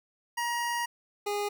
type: tone pair in turn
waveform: 25% pulse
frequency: 949 / 410.9 Hz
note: A#5 / G#4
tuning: +31 / -18 cents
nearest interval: octave + major second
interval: 1449 cents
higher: first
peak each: -25 dBFS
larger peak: neither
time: 0.37-0.86 / 1.26-1.49 s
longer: first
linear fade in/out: 10 ms
effects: none